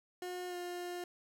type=tone with pitch glide; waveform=30% pulse; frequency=360 to 354.2 Hz; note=F#4 to F4; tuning=-47 to +24 cents; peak=-37 dBFS; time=0.22-1.04 s; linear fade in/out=2 ms; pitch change=-29 cents; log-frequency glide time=0.48-0.56 s; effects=none